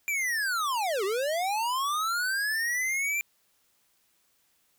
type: linear two-way sweep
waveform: square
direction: down then up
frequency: 2383 to 370 to 2383 Hz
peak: -27 dBFS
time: 0.08-3.21 s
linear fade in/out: 0 ms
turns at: 1.04 s
effects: white hiss -69 dBFS RMS until 4.78 s

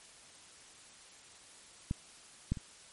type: clicks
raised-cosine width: 5 ms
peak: -20 / -18 / -30 dBFS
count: 3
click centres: 1.911 / 2.52 / 2.572 s
effects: white hiss -56 dBFS RMS until 2.92 s + MP3 48 kbps

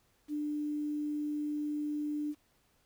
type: tone with quantisation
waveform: sine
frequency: 297.3 Hz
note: D4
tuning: 21 cents sharp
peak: -32 dBFS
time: 0.28-2.35 s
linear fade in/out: 50 ms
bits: 10
effects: pink hiss -71 dBFS RMS until 2.85 s

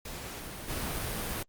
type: noise with level steps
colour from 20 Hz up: pink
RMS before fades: -41 / -34 dBFS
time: 0.05-1.43 s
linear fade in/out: 5 ms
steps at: 0.68 s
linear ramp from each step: 20 ms
effects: Opus 48 kbps

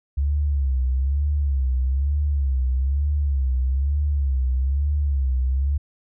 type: tone with vibrato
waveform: sine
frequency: 68.4 Hz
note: C#2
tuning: 23 cents flat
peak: -18 dBFS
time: 0.17-5.78 s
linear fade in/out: 10 ms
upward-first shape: sine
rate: 1.1 Hz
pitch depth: 120 cents each way
effects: none

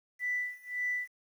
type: tone with tremolo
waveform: sine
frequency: 1980 Hz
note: B6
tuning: 4 cents sharp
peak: -28 dBFS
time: 0.19-1.08 s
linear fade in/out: 50 ms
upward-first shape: sine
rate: 1.8 Hz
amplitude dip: 95%
effects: tanh soft clip ceiling -24 dBFS + 10-bit

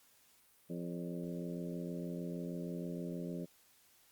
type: harmonic tone with a mistuned harmonic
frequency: 86.4 Hz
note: F2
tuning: 18 cents flat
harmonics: 2 / 3 / 4 / 5 / 6 / 7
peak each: -41 / -45 / -47 / -49 / -51 / -52 dBFS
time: 0.69-3.46 s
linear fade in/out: 20 ms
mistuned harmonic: 6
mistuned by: +56 cents
effects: white hiss -67 dBFS RMS until 4.11 s + Opus 48 kbps

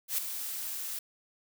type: noise with ADSR envelope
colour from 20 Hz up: blue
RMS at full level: -28 dBFS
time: 0.08-0.99 s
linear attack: 100 ms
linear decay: 7 ms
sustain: -9 dB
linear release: 4 ms
effects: none

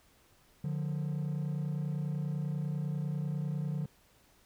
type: tone pair together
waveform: triangle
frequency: 147.4 / 177.48 Hz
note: D3 / F3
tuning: +7 / +28 cents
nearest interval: minor third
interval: 321 cents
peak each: -30 / -34 dBFS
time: 0.64-3.86 s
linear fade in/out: 5 ms
effects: tanh soft clip ceiling -26 dBFS + pink hiss -65 dBFS RMS until 4.45 s

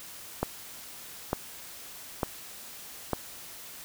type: click train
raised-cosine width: 1 ms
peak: -12 dBFS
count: 4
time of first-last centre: 0.43-3.133 s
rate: 1.11 Hz
effects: white hiss -45 dBFS RMS until 3.84 s

